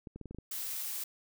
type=clicks; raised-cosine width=3 ms; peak=-31 dBFS; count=7; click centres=0.072 / 0.16 / 0.213 / 0.257 / 0.31 / 0.347 / 0.386 s
type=noise; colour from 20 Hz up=blue; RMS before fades=-38 dBFS; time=0.51-1.04 s; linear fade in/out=5 ms
effects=none